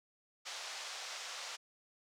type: band-pass noise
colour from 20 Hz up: white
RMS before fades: -45 dBFS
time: 0.45-1.57 s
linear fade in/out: 20 ms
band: 560 to 6300 Hz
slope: 24 dB/octave
effects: none